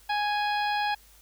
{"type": "harmonic tone", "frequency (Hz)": 830.6, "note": "G#5", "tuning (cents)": 0, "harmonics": [1, 2, 3, 4, 5, 6], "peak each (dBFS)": [-26, -32, -36, -38, -40, -42], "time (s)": [0.09, 0.95], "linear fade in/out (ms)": 10, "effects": ["added 50 Hz sine -57 dBFS peak until 1.21 s", "white hiss -57 dBFS RMS until 1.21 s"]}